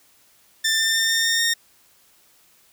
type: tone with pitch steps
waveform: 15% pulse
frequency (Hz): 1783 / 1794.4 / 1805.8 / 1817.3 / 1828.9 / 1840.6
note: A6 / A6 / A6 / A#6 / A#6 / A#6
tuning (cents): +22 / +34 / +44 / -45 / -34 / -22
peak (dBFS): -12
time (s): 0.64-1.54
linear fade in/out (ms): 10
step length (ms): 150
effects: white hiss -57 dBFS RMS until 2.72 s